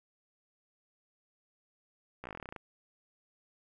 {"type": "slowing click train", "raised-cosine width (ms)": 0.5, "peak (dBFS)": -27, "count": 14, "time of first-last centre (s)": [2.24, 2.562], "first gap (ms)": 15, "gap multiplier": 1.08, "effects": ["11-bit"]}